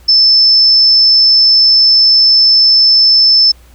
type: tone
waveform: sine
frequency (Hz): 5274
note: E8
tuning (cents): 0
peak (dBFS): -4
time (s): 0.08-3.52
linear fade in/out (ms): 10
effects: added 60 Hz sine -39 dBFS peak until 3.74 s + pink hiss -47 dBFS RMS until 3.74 s